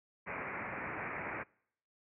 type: low-pass noise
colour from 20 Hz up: white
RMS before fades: -41 dBFS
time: 0.26-1.44 s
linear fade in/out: 20 ms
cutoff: 2400 Hz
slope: 96 dB/octave
effects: noise-tail reverb RT60 0.7 s tail -26 dB re dry + high-pass 80 Hz 12 dB/octave